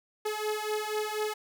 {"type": "beating tone pair", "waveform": "sawtooth", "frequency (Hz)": [424.4, 428.5], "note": ["G#4", "A4"], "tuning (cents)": [38, -46], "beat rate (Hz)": 4.1, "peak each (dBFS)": -29, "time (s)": [0.25, 1.34], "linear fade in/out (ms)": 10, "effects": []}